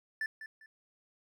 triangle tone with echo, 1759 Hz, A6, 1 cent flat, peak -30 dBFS, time 0.21-0.26 s, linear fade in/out 2 ms, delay 200 ms, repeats 2, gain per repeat -11 dB, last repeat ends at 0.66 s, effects none

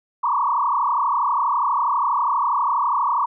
sine tone with frequency modulation, 1046.5 Hz, C6, in tune, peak -17 dBFS, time 0.23-3.26 s, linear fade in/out 10 ms, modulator 32.3 Hz, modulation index 4, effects none

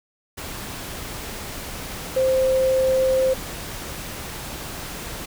sine tone in noise, 523.3 Hz, C5, in tune, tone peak -16 dBFS, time 2.16-3.34 s, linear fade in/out 10 ms, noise pink, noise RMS -33 dBFS, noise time 0.37-5.26 s, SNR +14 dB, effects none

